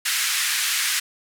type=band-pass noise; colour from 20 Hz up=pink; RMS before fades=-23 dBFS; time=0.05-1 s; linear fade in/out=10 ms; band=1600 to 13000 Hz; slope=24 dB/octave; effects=none